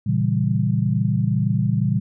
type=chord; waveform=sine; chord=A# diminished seventh; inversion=none; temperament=equal; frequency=116.54 / 138.59 / 164.81 / 196 Hz; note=A#2 / C#3 / E3 / G3; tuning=0 / 0 / 0 / 0 cents; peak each=-21 / -23 / -24 / -23 dBFS; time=0.06-2 s; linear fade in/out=10 ms; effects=none